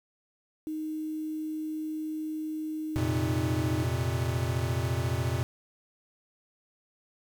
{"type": "tone", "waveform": "sine", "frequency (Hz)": 311.1, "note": "D#4", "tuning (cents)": 0, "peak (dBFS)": -31, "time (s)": [0.67, 3.84], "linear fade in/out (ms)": 0}
{"type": "chord", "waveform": "square", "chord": "F suspended fourth", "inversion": "none", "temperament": "equal", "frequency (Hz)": [87.31, 116.54, 130.81], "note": ["F2", "Bb2", "C3"], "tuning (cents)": [0, 0, 0], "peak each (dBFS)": [-33, -31, -33], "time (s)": [2.96, 5.43], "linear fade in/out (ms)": 0}
{"effects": ["9-bit"]}